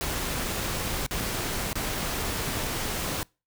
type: noise with dropouts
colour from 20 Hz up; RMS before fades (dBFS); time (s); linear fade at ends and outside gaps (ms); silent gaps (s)
pink; -30; 0.01-3.23; 0; 1.064-1.11 / 1.73-1.755
effects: noise-tail reverb RT60 0.3 s tail -26 dB re dry